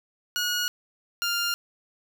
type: tone pair in turn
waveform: 15% pulse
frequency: 1448 / 1400.3 Hz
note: F#6 / F6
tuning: -38 / +4 cents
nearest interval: minor second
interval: 58 cents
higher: first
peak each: -18 dBFS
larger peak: neither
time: 0.36-0.68 / 1.22-1.54 s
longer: neither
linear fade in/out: 0 ms
effects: none